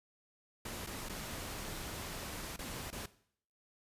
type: noise with dropouts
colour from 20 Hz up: pink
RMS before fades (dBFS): -43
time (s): 0.65-3.06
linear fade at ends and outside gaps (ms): 5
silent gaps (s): 0.865-0.87 / 1.088-1.094 / 2.563-2.589 / 2.905-2.926
effects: noise-tail reverb RT60 0.6 s tail -17 dB re dry + resampled to 32000 Hz